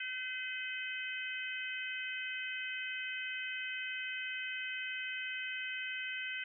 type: harmonic tone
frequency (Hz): 511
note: C5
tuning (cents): -41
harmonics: 3 / 4 / 5 / 6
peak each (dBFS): -42 / -43 / -42 / -45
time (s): 0-6.44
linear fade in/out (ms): 5
effects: none